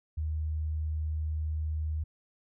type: tone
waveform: sine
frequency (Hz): 77.6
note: D#2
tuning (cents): -4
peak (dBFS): -29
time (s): 0.17-2.04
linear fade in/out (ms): 10
effects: none